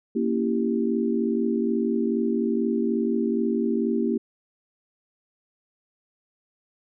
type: chord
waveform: sine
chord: A# diminished seventh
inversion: none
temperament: equal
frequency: 233.1 / 277.2 / 329.6 / 392 Hz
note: A#3 / C#4 / E4 / G4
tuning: 0 / 0 / 0 / 0 cents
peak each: -24 / -30 / -28 / -27 dBFS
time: 0.15-4.18 s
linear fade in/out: 10 ms
effects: none